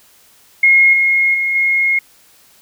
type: tone with level steps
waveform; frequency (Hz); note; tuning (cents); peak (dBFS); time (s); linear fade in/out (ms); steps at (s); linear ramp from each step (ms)
sine; 2153; C7; +49; -6 / -10 / -14 / -11; 0.63-1.99; 5; 0.93 / 1.34 / 1.55; 5
effects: white hiss -49 dBFS RMS until 2.61 s